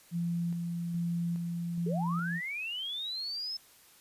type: tone with tremolo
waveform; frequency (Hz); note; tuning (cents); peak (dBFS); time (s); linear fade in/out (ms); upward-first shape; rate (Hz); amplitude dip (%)
sine; 171; F3; -36; -29; 0.11-2.41; 50; square; 1.2; 30
type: linear sweep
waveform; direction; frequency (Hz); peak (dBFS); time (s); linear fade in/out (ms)
sine; up; 380 to 5280; -34; 1.86-3.57; 5
effects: white hiss -59 dBFS RMS until 4 s + resampled to 32000 Hz